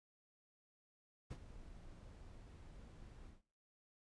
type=noise with ADSR envelope; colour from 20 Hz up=brown; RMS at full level=-44 dBFS; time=1.3-3.42 s; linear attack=13 ms; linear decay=55 ms; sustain=-12 dB; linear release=150 ms; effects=noise-tail reverb RT60 0.5 s tail -21 dB re dry + resampled to 22050 Hz

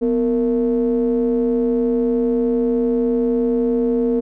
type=ring-modulated tone; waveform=triangle; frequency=106.6 Hz; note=G#2; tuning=46 cents sharp; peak=-10 dBFS; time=0.01-4.21 s; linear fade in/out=20 ms; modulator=355 Hz; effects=none

